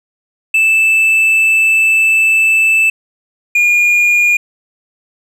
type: tone pair in turn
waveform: triangle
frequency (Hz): 2637 / 2427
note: E7 / D#7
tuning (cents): 0 / -44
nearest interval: minor second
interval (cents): 144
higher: first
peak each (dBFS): -6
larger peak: neither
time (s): 0.54-2.9 / 3.55-4.37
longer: first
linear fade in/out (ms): 5
effects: none